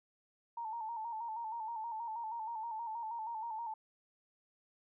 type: tone with vibrato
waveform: sine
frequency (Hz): 904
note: A5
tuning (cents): +47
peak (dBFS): -38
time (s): 0.57-3.74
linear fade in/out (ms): 5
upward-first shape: square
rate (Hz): 6.3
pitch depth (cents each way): 58
effects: none